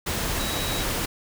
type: tone in noise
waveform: sine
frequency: 3864 Hz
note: B7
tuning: 39 cents flat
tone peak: -33 dBFS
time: 0.39-0.84 s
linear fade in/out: 10 ms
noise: pink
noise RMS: -27 dBFS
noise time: 0.06-1.06 s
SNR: -9 dB
effects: none